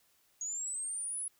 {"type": "linear sweep", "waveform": "sine", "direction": "up", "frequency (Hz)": [6645, 10390], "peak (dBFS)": -35, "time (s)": [0.41, 1.28], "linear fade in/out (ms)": 2, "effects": ["white hiss -70 dBFS RMS until 1.39 s"]}